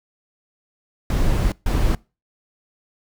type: noise bursts at uneven times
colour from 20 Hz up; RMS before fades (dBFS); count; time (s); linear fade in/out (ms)
brown; -18; 2; 1.1-1.52 / 1.66-1.95; 2
effects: noise-tail reverb RT60 0.3 s tail -24 dB re dry